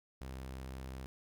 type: tone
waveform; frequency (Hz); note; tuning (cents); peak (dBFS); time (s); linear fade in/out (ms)
sawtooth; 65.41; C2; 0; -39; 0.21-1.06; 0
effects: 13-bit